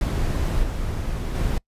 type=noise with level steps; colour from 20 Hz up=brown; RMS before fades=-22 / -26 / -22 dBFS; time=0.01-1.58 s; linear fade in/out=2 ms; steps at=0.62 / 1.34 s; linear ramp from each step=20 ms; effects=noise-tail reverb RT60 0.1 s tail -25 dB re dry + resampled to 32000 Hz